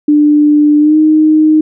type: tone with pitch glide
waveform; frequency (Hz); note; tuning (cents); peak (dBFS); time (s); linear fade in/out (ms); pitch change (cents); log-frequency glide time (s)
sine; 297 to 309.8; D4 to D#4; +20 to -7; -4; 0.08-1.61; 5; +73; 0.79-0.97
effects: none